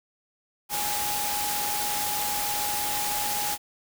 sine tone in noise, 830 Hz, G#5, 1 cent flat, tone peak -31 dBFS, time 0.69-3.58 s, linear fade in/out 50 ms, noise white, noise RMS -29 dBFS, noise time 0.69-3.58 s, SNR -5 dB, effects none

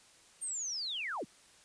sine linear sweep, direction down, 8870 to 111.2 Hz, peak -35 dBFS, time 0.41-1.25 s, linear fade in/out 20 ms, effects white hiss -61 dBFS RMS until 1.64 s + resampled to 22050 Hz

